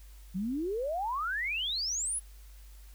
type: exponential sweep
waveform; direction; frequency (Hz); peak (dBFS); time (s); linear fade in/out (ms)
sine; up; 175.4 to 11000; -30; 0.34-2.2; 20
effects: added 50 Hz sine -48 dBFS peak until 2.94 s + white hiss -61 dBFS RMS until 2.94 s